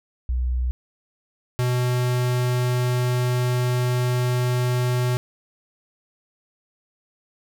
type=tone pair in turn; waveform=sine / square; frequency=62.1 / 124.2 Hz; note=B1 / B2; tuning=+10 / +10 cents; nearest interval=octave; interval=1200 cents; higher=second; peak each=-20 / -20 dBFS; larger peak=neither; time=0.29-0.71 / 1.59-5.17 s; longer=second; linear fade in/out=0 ms; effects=none